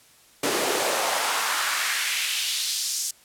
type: noise with high-pass filter sweep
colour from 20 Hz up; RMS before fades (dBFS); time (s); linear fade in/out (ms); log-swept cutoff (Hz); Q
pink; -25; 0.43-3.11; 5; 320 to 6500; 1.7
effects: white hiss -55 dBFS RMS until 3.24 s + low-pass 12000 Hz 12 dB/octave